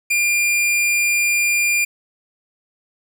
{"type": "tone", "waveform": "45% pulse", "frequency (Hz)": 2400, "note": "D7", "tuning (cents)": 37, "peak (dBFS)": -15, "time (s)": [0.1, 1.85], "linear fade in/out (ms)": 10, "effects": []}